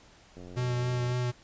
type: click train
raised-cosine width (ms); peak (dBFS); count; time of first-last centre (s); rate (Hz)
2; -33; 68; 0.37-1.119; 89.4
type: tone with vibrato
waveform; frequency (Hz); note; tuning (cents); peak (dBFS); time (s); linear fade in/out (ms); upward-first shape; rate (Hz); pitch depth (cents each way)
square; 123.47; B2; 0; -28; 0.56-1.32; 20; sine; 3.7; 15
effects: pink hiss -57 dBFS RMS until 1.43 s + resampled to 16000 Hz